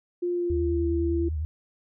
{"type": "tone with pitch glide", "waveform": "sine", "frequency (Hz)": [352.3, 337.4], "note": ["F4", "E4"], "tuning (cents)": [15, 40], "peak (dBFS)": -24, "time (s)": [0.22, 1.29], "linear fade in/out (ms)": 10, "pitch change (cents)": -75, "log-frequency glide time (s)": [0.32, 0.9]}
{"type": "tone with vibrato", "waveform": "sine", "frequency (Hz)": 77.2, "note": "D#2", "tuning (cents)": -13, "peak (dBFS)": -26, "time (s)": [0.5, 1.45], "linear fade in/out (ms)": 0, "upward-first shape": "triangle", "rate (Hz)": 9.9, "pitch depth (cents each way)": 94}
{"effects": []}